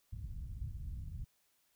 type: low-pass noise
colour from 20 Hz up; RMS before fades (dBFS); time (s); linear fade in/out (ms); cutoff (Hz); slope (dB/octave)
white; -43; 0.12-1.25; 10; 110; 24
effects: white hiss -75 dBFS RMS until 1.75 s